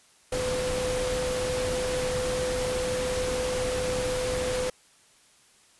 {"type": "tone in noise", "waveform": "sine", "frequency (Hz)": 505, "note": "B4", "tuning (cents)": 39, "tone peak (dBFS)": -27, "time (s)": [0.32, 4.7], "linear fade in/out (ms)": 5, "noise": "pink", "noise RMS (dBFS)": -32, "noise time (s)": [0.32, 4.7], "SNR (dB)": 2, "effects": ["white hiss -59 dBFS RMS until 5.79 s", "resampled to 24000 Hz"]}